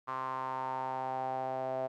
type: tone with band-pass filter sweep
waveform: sawtooth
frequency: 130.81 Hz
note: C3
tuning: in tune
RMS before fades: -36 dBFS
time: 0.07-1.88 s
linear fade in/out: 20 ms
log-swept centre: 1100 to 660 Hz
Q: 6.3
effects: none